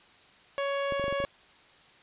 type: tone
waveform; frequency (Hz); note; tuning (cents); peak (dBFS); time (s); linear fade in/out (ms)
sawtooth; 558; C#5; +11; -24; 0.58-1.25; 0
type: clicks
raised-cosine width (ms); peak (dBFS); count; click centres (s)
2; -24; 7; 0.923 / 0.997 / 1.041 / 1.081 / 1.126 / 1.202 / 1.24
effects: white hiss -57 dBFS RMS until 2.02 s + resampled to 8000 Hz